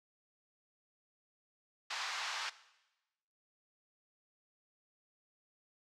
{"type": "band-pass noise", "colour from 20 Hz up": "pink", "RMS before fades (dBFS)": -40, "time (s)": [1.9, 2.5], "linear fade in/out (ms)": 10, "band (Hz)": [900, 5800], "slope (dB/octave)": 24, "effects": ["noise-tail reverb RT60 1.0 s tail -17 dB re dry"]}